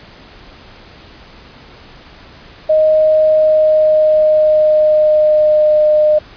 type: tone with pitch glide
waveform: sine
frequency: 622.3 to 608.4 Hz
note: D#5 to D#5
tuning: 0 to -39 cents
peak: -7 dBFS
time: 2.69-6.19 s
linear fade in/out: 10 ms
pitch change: -39 cents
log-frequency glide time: 3.24-5.81 s
effects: pink hiss -39 dBFS RMS until 6.36 s + resampled to 11025 Hz